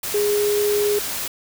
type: tone in noise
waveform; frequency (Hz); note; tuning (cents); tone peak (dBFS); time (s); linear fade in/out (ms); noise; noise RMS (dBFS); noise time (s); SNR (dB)
sine; 414.1; G#4; -5; -17; 0.14-0.99; 5; white; -27; 0.03-1.28; +7
effects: none